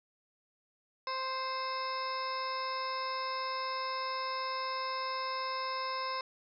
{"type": "harmonic tone with a mistuned harmonic", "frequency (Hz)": 523, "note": "C5", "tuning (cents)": -1, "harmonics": [1, 2, 3, 4, 5, 7, 8, 9, 10], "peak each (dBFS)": [-42, -35, -47, -45, -49, -49, -51, -53, -43], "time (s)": [1.07, 6.21], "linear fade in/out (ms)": 2, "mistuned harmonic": 7, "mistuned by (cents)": 36, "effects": []}